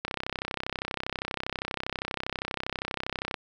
click train, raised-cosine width 0.3 ms, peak -14 dBFS, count 108, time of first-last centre 0.05-3.342 s, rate 32.5 Hz, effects none

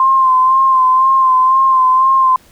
sine tone with vibrato, 1046.5 Hz, C6, in tune, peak -7 dBFS, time 0-2.36 s, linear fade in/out 2 ms, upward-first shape sine, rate 2 Hz, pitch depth 34 cents each way, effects pink hiss -47 dBFS RMS until 2.51 s

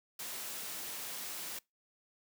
white noise, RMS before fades -42 dBFS, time 0.19-1.59 s, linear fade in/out 5 ms, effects noise-tail reverb RT60 0.2 s tail -24 dB re dry + high-pass 150 Hz 12 dB/octave

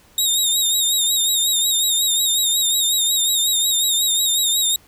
20% pulse tone with vibrato, 3729 Hz, A#7, in tune, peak -10 dBFS, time 0.18-4.76 s, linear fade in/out 2 ms, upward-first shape sine, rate 5.5 Hz, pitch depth 60 cents each way, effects pink hiss -52 dBFS RMS until 4.87 s

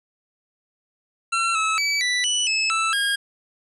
25% pulse tone with pitch steps, 1354 / 1298 / 2295 / 1973 / 2965 / 2601 / 1321 / 1626 Hz, E6 / E6 / D7 / B6 / F#7 / E7 / E6 / G#6, +46 / -27 / -40 / -2 / +3 / -24 / +3 / -37 cents, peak -16 dBFS, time 1.32-3.16 s, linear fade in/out 10 ms, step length 230 ms, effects resampled to 24000 Hz + 9-bit

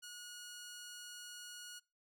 10% pulse tone, 1448 Hz, F#6, 38 cents flat, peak -40 dBFS, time 0.02-1.8 s, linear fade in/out 20 ms, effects noise-tail reverb RT60 0.3 s tail -24 dB re dry

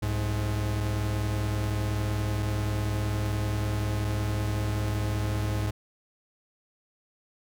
45% pulse tone pair together, 65.41 / 105.52 Hz, C2 / G#2, 0 / +28 cents, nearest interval minor sixth, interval 828 cents, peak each -32 / -27 dBFS, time 0.02-5.71 s, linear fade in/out 10 ms, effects none

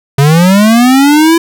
square linear sweep, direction up, 135.1 to 338.1 Hz, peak -4 dBFS, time 0.18-1.38 s, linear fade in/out 5 ms, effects none

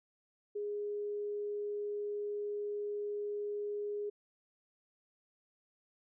sine tone, 413.2 Hz, G#4, 9 cents flat, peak -35 dBFS, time 0.55-4.1 s, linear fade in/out 10 ms, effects none

